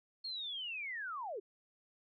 sine linear sweep, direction down, 4325 to 358.7 Hz, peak -39 dBFS, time 0.24-1.4 s, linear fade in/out 10 ms, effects none

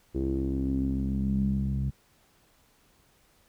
sawtooth tone with low-pass filter sweep, 67 Hz, C2, 42 cents sharp, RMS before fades -28 dBFS, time 0.14-1.91 s, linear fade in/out 20 ms, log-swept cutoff 360 to 160 Hz, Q 6.9, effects pink hiss -64 dBFS RMS until 3.48 s

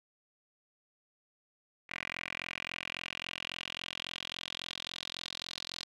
10% pulse tone with band-pass filter sweep, 43.65 Hz, F1, in tune, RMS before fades -42 dBFS, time 1.89-5.85 s, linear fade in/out 10 ms, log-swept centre 2200 to 4200 Hz, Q 3.9, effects none

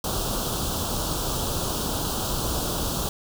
pink band-stop noise, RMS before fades -27 dBFS, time 0.04-3.09 s, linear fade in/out 2 ms, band 1400 to 3000 Hz, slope 48 dB/octave, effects none

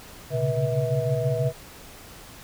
sine tone cluster, 119.3 / 133.8 / 139.9 / 484.5 / 647 Hz, A#2 / C3 / C#3 / B4 / E5, +41 / +39 / +16 / -33 / -32 cents, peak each -28 dBFS, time 0.3-1.53 s, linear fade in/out 50 ms, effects pink hiss -45 dBFS RMS until 2.43 s

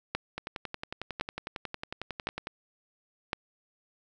two click trains, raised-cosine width 0.3 ms, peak -13 / -19 dBFS, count 4 / 24, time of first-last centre 0.15-3.331 / 0.38-2.471 s, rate 0.943 / 11 Hz, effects none

